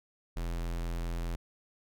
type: tone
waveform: square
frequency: 42.42 Hz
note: F1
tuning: 50 cents flat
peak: -33 dBFS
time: 0.36-1.36 s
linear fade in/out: 10 ms
effects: none